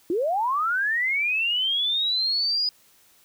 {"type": "linear sweep", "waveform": "sine", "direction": "up", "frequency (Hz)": [315.6, 4978], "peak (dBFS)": -21, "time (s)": [0.1, 2.69], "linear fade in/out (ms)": 2, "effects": ["white hiss -58 dBFS RMS until 3.24 s"]}